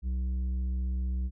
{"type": "tone with tanh clipping", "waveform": "sine", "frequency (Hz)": 63.2, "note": "B1", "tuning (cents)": 41, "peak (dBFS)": -29, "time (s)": [0.02, 1.31], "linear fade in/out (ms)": 50, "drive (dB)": 7, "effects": []}